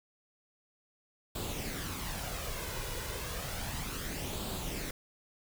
pink noise with flanger, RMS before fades -38 dBFS, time 1.35-4.91 s, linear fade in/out 5 ms, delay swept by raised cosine 0.25 to 2.05 ms, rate 0.32 Hz, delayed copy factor +0.5, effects none

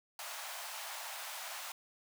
pink high-pass noise, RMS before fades -44 dBFS, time 0.19-1.72 s, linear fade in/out 2 ms, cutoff 640 Hz, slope 48 dB/octave, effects none

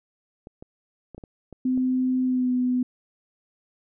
clicks, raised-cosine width 2 ms, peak -27 dBFS, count 7, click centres 0.471 / 0.625 / 1.147 / 1.18 / 1.238 / 1.527 / 1.776 s
sine tone with pitch glide, 256.2 to 250.5 Hz, C4 to B3, -36 to +25 cents, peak -20 dBFS, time 1.65-2.83 s, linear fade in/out 5 ms, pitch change -39 cents, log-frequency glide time 2.24-2.52 s
effects none

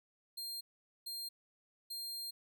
sawtooth tone bursts at uneven times, 4200 Hz, C8, 6 cents sharp, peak -38 dBFS, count 3, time 0.37-0.61 / 1.06-1.29 / 1.9-2.31 s, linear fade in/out 10 ms, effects none

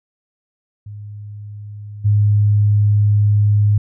sine tone with level steps, 103.83 Hz, G#2, in tune, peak -29 / -10 dBFS, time 0.86-3.78 s, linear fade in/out 5 ms, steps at 2.04 s, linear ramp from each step 20 ms, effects none

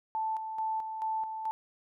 sine tone with tremolo, 880 Hz, A5, in tune, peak -29 dBFS, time 0.15-1.51 s, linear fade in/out 0 ms, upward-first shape square, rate 2.3 Hz, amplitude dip 50%, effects none

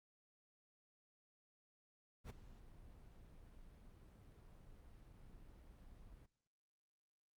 brown noise with ADSR envelope, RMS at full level -44 dBFS, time 2.24-6.26 s, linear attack 59 ms, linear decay 13 ms, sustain -16 dB, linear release 4 ms, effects noise-tail reverb RT60 0.8 s tail -26 dB re dry + Opus 48 kbps

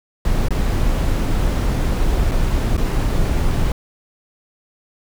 brown noise with dropouts, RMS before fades -17 dBFS, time 0.25-3.72 s, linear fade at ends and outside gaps 2 ms, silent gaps 0.485-0.506 / 2.313-2.317 / 2.769-2.777 s, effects none

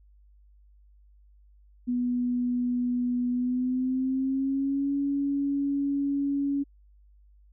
sine tone with pitch glide, 245.8 to 280.7 Hz, B3 to C#4, -8 to +22 cents, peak -24 dBFS, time 1.87-6.64 s, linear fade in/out 20 ms, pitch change +230 cents, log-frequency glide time 3.3-4.93 s, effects added 50 Hz sine -54 dBFS peak until 7.52 s

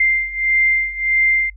sine beating tone pair, 2093 / 2094.6 Hz, C7 / C7, 0 / +1 cents, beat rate 1.6 Hz, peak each -19 / -16 dBFS, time 0-1.5 s, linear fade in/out 5 ms, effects noise-tail reverb RT60 0.1 s tail -25 dB re dry + added 50 Hz sine -37 dBFS peak until 1.56 s

